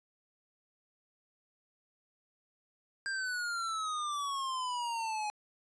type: exponential sweep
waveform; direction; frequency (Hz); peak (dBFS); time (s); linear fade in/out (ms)
square; down; 1603 to 834; -34; 3.06-5.3; 0
effects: resampled to 22050 Hz